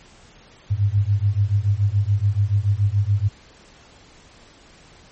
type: beating tone pair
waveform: sine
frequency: 98 / 105 Hz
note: G2 / G#2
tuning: 0 / +19 cents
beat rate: 7 Hz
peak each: -19 dBFS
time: 0.7-3.29 s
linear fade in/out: 20 ms
effects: pink hiss -49 dBFS RMS until 5.11 s + MP3 32 kbps